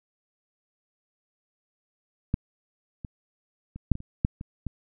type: clicks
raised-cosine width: 5 ms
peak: -11 / -23 / -26 / -7 / -21 / -29 / -9 / -24 / -19 dBFS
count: 9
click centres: 2.341 / 3.048 / 3.76 / 3.917 / 3.954 / 4.004 / 4.249 / 4.411 / 4.667 s
effects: none